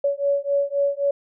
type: beating tone pair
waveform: sine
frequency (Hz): 562 / 565.8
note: C#5 / C#5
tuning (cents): +24 / +35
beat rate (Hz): 3.8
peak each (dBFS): -22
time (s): 0.04-1.11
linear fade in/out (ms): 5
effects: none